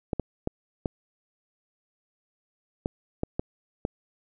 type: clicks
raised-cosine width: 2 ms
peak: -13 dBFS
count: 8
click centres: 0.132 / 0.197 / 0.474 / 0.858 / 2.859 / 3.234 / 3.395 / 3.851 s
effects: none